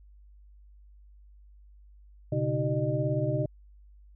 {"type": "tone cluster", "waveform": "sine", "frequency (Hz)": [123.4, 140.9, 313.6, 382.9, 607], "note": ["B2", "C#3", "D#4", "G4", "D#5"], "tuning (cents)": [-1, 29, 14, -41, -43], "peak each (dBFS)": [-30, -30, -34, -36, -31], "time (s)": [2.32, 3.46], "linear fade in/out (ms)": 5, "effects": ["added 50 Hz sine -51 dBFS peak until 4.15 s"]}